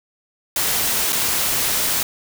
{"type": "noise with dropouts", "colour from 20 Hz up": "white", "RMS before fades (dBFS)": -20, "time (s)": [0.56, 2.03], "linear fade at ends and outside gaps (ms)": 2, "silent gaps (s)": [1.124, 1.128], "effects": []}